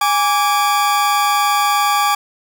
40% pulse tone pair together, 822.9 / 1160 Hz, G#5 / D6, -16 / -22 cents, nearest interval tritone, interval 594 cents, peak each -15 dBFS, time 0.01-2.15 s, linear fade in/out 5 ms, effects none

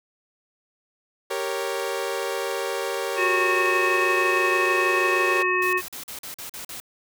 sawtooth chord, G diminished, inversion none, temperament equal, 392 / 466.2 / 554.4 Hz, G4 / Bb4 / Db5, 0 / 0 / 0 cents, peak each -26 dBFS, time 1.3-5.43 s, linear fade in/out 10 ms
harmonic tone, 365.7 Hz, F#4, 20 cents flat, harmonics 1 / 3 / 5 / 7, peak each -25 / -25 / -25 / -25 dBFS, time 3.16-5.82 s, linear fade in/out 50 ms
white noise bursts, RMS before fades -36 dBFS, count 8, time 5.62-6.801 s, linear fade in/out 2 ms, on 110 ms, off 43 ms
effects none

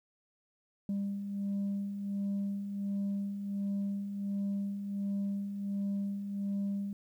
sine beating tone pair, 198.4 / 199.8 Hz, G3 / G3, +21 / +33 cents, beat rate 1.4 Hz, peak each -39 / -31 dBFS, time 0.89-6.93 s, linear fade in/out 2 ms, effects tanh soft clip ceiling -29 dBFS + 11-bit

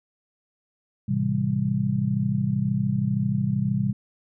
sine chord, A minor seventh, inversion none, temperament just, 110 / 132 / 165 / 198 Hz, A2 / C3 / E3 / G3, 0 / +16 / +2 / +18 cents, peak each -29 / -25 / -30 / -25 dBFS, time 1.08-3.93 s, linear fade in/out 10 ms, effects none

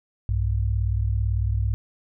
sine tone pair together, 62.8 / 100.77 Hz, B1 / G2, +30 / +48 cents, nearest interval minor sixth, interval 818 cents, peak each -23 dBFS, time 0.29-1.74 s, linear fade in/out 0 ms, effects none

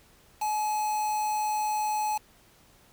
triangle tone with quantisation, 850 Hz, G#5, 40 cents sharp, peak -24 dBFS, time 0.41-2.18 s, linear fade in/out 10 ms, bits 6, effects pink hiss -59 dBFS RMS until 2.92 s

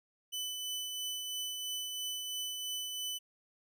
sawtooth tone with tremolo, 3000 Hz, F#7, 23 cents sharp, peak -32 dBFS, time 0.32-3.19 s, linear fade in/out 20 ms, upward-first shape triangle, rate 3 Hz, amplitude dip 35%, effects none

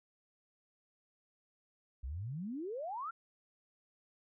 sine exponential sweep, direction up, 58.27 to 1404 Hz, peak -38 dBFS, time 2.03-3.11 s, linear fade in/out 10 ms, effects none

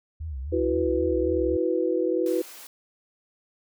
sine tone with vibrato, 72.1 Hz, D2, 31 cents flat, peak -30 dBFS, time 0.2-1.57 s, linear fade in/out 10 ms, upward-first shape sine, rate 3.8 Hz, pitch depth 200 cents each way
sine chord, E suspended second, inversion none, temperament just, 329.6 / 370.8 / 494.4 Hz, E4 / F#4 / B4, 0 / +4 / +2 cents, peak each -26 dBFS, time 0.52-2.42 s, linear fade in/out 10 ms
white high-pass noise, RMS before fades -44 dBFS, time 2.26-2.67 s, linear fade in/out 2 ms, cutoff 280 Hz, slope 24 dB/octave
effects none

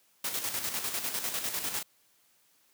white noise with tremolo, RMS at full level -32 dBFS, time 0.24-1.83 s, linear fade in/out 5 ms, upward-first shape square, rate 10 Hz, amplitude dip 50%, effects white hiss -67 dBFS RMS until 2.73 s + high-pass 100 Hz 12 dB/octave

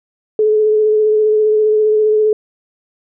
sine tone with vibrato, 428.8 Hz, A4, 45 cents flat, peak -9 dBFS, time 0.39-2.33 s, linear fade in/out 2 ms, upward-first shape sine, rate 15 Hz, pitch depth 18 cents each way, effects none

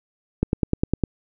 click train, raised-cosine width 3 ms, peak -6 dBFS, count 7, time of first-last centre 0.43-1.037 s, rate 9.88 Hz, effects none

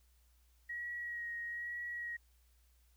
sine tone with vibrato, 1900 Hz, A#6, 33 cents sharp, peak -39 dBFS, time 0.69-2.17 s, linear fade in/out 10 ms, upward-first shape sine, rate 1.1 Hz, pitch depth 20 cents each way, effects added 60 Hz sine -66 dBFS peak until 2.96 s + white hiss -75 dBFS RMS until 2.96 s

